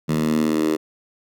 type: tone with high-pass filter sweep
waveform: 10% pulse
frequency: 77.78 Hz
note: D#2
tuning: in tune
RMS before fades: -20 dBFS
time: 0.08-0.77 s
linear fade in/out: 20 ms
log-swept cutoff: 170 to 350 Hz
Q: 3.8
effects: none